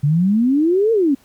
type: exponential two-way sweep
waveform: sine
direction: up then down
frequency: 138.59 to 466.2 to 259.7 Hz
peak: -12 dBFS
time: 0.03-1.15 s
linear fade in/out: 10 ms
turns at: 0.92 s
effects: pink hiss -54 dBFS RMS until 1.24 s